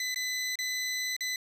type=tone with dropouts; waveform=20% pulse; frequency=2009 Hz; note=B6; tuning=29 cents sharp; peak=-25 dBFS; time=0-1.36 s; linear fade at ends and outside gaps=2 ms; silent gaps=0.145-0.159 / 0.556-0.588 / 1.165-1.207 s; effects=resampled to 32000 Hz + 11-bit